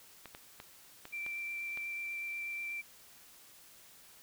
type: clicks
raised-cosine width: 0.3 ms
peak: -30 dBFS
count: 6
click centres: 0.257 / 0.349 / 0.601 / 1.054 / 1.264 / 1.774 s
type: tone with vibrato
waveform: sine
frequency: 2349 Hz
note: D7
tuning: in tune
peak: -37 dBFS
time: 1.12-2.82 s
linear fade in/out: 20 ms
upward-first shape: sine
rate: 8.2 Hz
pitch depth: 8 cents each way
effects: white hiss -58 dBFS RMS until 4.22 s